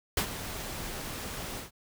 pink noise with ADSR envelope, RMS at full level -26 dBFS, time 0.17-1.71 s, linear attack 4 ms, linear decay 82 ms, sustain -12 dB, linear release 130 ms, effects none

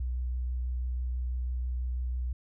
sine tone with vibrato, 62 Hz, B1, 7 cents sharp, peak -29 dBFS, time 0-2.33 s, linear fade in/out 5 ms, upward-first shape triangle, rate 6.1 Hz, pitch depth 16 cents each way, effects none

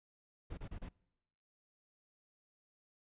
brown noise bursts, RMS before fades -44 dBFS, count 4, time 0.5-0.891 s, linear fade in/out 10 ms, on 76 ms, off 29 ms, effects noise-tail reverb RT60 1.0 s tail -25 dB re dry + resampled to 8000 Hz

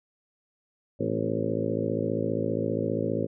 harmonic tone with a mistuned harmonic, 55 Hz, A1, in tune, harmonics 2 / 3 / 4 / 5 / 6 / 7 / 8 / 9 / 10, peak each -34 / -34 / -34 / -34 / -34 / -34 / -34 / -34 / -34 dBFS, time 0.99-3.27 s, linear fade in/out 20 ms, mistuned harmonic 5, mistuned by -57 cents, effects none

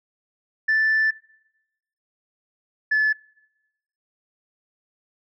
sine tone pair in turn, 1760 / 1728.8 Hz, A6 / A6, 0 / -31 cents, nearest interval unison, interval 31 cents, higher first, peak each -15 dBFS, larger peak neither, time 0.68-1.11 / 2.91-3.13 s, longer first, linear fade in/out 10 ms, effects noise-tail reverb RT60 0.9 s tail -23 dB re dry + tanh soft clip ceiling -14 dBFS

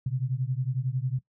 sine beating tone pair, 124.3 / 135.3 Hz, B2 / C#3, +12 / -42 cents, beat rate 11 Hz, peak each -29 dBFS, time 0.06-1.19 s, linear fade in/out 5 ms, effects noise-tail reverb RT60 0.1 s tail -17 dB re dry

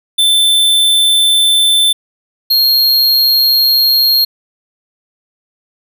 square tone pair in turn, 3536 / 4244 Hz, A7 / C8, +8 / +24 cents, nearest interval minor third, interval 316 cents, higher second, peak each -8 dBFS, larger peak neither, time 0.18-1.93 / 2.5-4.25 s, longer neither, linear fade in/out 10 ms, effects none

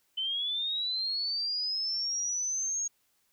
sine linear sweep, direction up, 3038 to 6610 Hz, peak -29 dBFS, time 0.17-2.88 s, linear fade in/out 10 ms, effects white hiss -72 dBFS RMS until 3.32 s

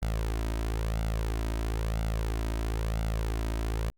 sawtooth tone with flanger, 55 Hz, A1, in tune, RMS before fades -30 dBFS, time 0.02-3.9 s, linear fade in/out 0 ms, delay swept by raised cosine 1.4 to 3.2 ms, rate 1 Hz, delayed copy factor +0.6, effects Opus 48 kbps

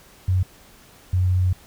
sine tone pair in turn, 92.5 / 91.49 Hz, F#2 / F#2, 0 / -19 cents, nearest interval unison, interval 19 cents, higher first, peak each -16 dBFS, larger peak neither, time 0.28-0.43 / 1.13-1.53 s, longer second, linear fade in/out 5 ms, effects pink hiss -50 dBFS RMS until 1.66 s

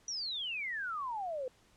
sine exponential sweep, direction down, 5920 to 493.9 Hz, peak -35 dBFS, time 0.08-1.48 s, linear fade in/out 2 ms, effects pink hiss -66 dBFS RMS until 1.76 s + low-pass 9000 Hz 12 dB/octave

